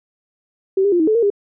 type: tone with pitch steps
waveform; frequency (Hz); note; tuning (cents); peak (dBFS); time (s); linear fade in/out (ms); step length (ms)
sine; 384.5 / 403.9 / 349.8 / 317.2 / 433.4 / 465.1 / 405.1; G4 / G#4 / F4 / D#4 / A4 / A#4 / G#4; -33 / -48 / +3 / +33 / -26 / -4 / -43; -12; 0.77-1.302; 5; 76
effects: none